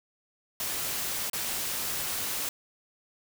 white noise with dropouts, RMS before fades -32 dBFS, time 0.6-2.49 s, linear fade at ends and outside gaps 1 ms, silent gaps 1.298-1.332 s, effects none

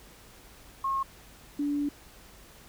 sine tone pair in turn, 1081 / 289.1 Hz, C#6 / D4, -44 / -27 cents, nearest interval octave + major seventh, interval 2283 cents, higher first, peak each -26 dBFS, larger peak neither, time 0.84-1.03 / 1.59-1.89 s, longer second, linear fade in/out 5 ms, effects added 50 Hz sine -58 dBFS peak until 2.68 s + pink hiss -53 dBFS RMS until 2.68 s

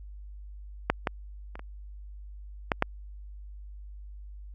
clicks, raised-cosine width 0.5 ms, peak -6 / -10 / -25 / -26 / -8 / -7 dBFS, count 6, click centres 0.9 / 1.072 / 1.555 / 1.594 / 2.718 / 2.824 s, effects added 50 Hz sine -41 dBFS peak until 4.54 s + Opus 48 kbps

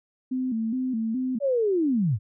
sine tone with vibrato, 239.8 Hz, A#3, 49 cents sharp, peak -24 dBFS, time 0.31-1.39 s, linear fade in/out 10 ms, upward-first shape square, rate 2.4 Hz, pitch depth 120 cents each way
sine linear sweep, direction down, 583 to 89 Hz, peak -20 dBFS, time 1.4-2.19 s, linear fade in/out 50 ms
effects none

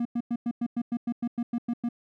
triangle tone bursts, 237.4 Hz, A#3, 32 cents sharp, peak -23 dBFS, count 13, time 0-1.889 s, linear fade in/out 5 ms, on 53 ms, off 100 ms, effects none

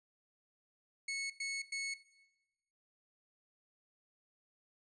sawtooth tone bursts, 2200 Hz, C#7, 14 cents flat, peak -33 dBFS, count 3, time 1.08-1.94 s, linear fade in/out 5 ms, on 220 ms, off 100 ms, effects noise-tail reverb RT60 1.0 s tail -17 dB re dry + resampled to 22050 Hz

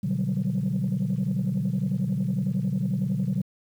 sine chord, G major seventh, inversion first, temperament equal, 123.47 / 146.83 / 185 / 196 Hz, B2 / D3 / F#3 / G3, 0 / 0 / 0 / 0 cents, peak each -29 / -28 / -26 / -28 dBFS, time 0.03-3.42 s, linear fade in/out 10 ms, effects tanh soft clip ceiling -18 dBFS + 9-bit

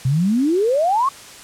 sine exponential sweep, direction up, 123.2 to 1133 Hz, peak -14 dBFS, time 0.05-1.09 s, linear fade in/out 5 ms, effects white hiss -39 dBFS RMS until 1.43 s + low-pass 9000 Hz 12 dB/octave

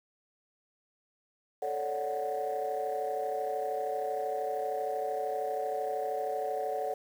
sine chord, D major seventh, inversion second, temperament equal, 440 / 554.4 / 587.3 / 740 Hz, A4 / C#5 / D5 / F#5, 0 / 0 / 0 / 0 cents, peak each -35 / -36 / -37 / -33 dBFS, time 1.62-6.94 s, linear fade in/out 5 ms, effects tanh soft clip ceiling -24 dBFS + 9-bit

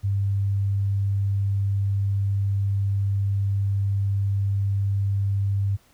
sine tone, 99.2 Hz, G2, 21 cents sharp, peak -20 dBFS, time 0.03-5.77 s, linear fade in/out 20 ms, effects pink hiss -59 dBFS RMS until 5.93 s

